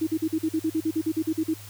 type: tone bursts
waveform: sine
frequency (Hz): 318.2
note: D#4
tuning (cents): +39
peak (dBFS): -21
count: 15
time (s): 0.01-1.541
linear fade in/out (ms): 10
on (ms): 61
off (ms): 44
effects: added 103 Hz sine -43 dBFS peak until 1.69 s + white hiss -46 dBFS RMS until 1.69 s